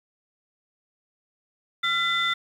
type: tone cluster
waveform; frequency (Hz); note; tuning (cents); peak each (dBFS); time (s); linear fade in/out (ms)
sine; 1372 / 2011 / 3554; F6 / B6 / A7; -31 / +31 / +17; -25; 1.83-2.34; 10
effects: tanh soft clip ceiling -15 dBFS + 9-bit